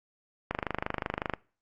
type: click train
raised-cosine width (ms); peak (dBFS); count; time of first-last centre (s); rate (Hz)
0.5; -14; 22; 0.51-1.337; 25.4
effects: noise-tail reverb RT60 0.4 s tail -22 dB re dry + Opus 48 kbps